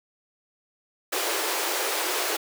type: high-pass noise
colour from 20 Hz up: pink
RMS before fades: -27 dBFS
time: 1.12-2.37 s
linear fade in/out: 10 ms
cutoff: 320 Hz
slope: 96 dB/octave
effects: none